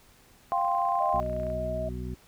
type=chord; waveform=sine; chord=F suspended second; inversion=none; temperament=just; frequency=698.5 / 785.8 / 1047.7 Hz; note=F5 / G5 / C6; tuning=0 / +4 / +2 cents; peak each=-28 dBFS; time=0.52-1.2 s; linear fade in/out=0 ms
type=click train; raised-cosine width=0.5 ms; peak=-34 dBFS; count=28; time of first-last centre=0.58-1.502 s; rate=29.3 Hz
type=tone with pitch glide; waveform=sine; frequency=622.3 to 635 Hz; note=D#5 to D#5; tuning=0 to +35 cents; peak=-30 dBFS; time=1-1.89 s; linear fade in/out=5 ms; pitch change=+35 cents; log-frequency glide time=1.29-1.68 s
type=harmonic tone; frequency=61.74 Hz; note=B1; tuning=in tune; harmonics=1 / 2 / 3 / 4 / 6; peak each=-35 / -38 / -40 / -41 / -43 dBFS; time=1.13-2.15 s; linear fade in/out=10 ms
effects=pink hiss -58 dBFS RMS until 2.27 s